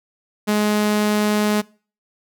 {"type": "tone", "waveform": "sawtooth", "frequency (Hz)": 210.1, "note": "G#3", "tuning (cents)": 20, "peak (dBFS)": -12, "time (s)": [0.47, 1.62], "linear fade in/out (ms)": 20, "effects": ["noise-tail reverb RT60 0.4 s tail -23 dB re dry"]}